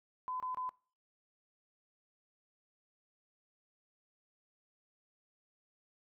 sine tone bursts, 1013 Hz, B5, 44 cents sharp, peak -36 dBFS, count 3, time 0.28-0.692 s, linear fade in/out 0 ms, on 120 ms, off 26 ms, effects noise-tail reverb RT60 0.4 s tail -22 dB re dry

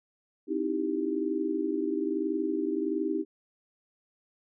sine tone cluster, 259.7 / 311.5 / 332.7 / 393.2 Hz, C4 / D#4 / E4 / G4, -13 / +2 / +16 / +5 cents, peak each -35 / -30 / -35 / -32 dBFS, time 0.47-3.25 s, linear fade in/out 50 ms, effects none

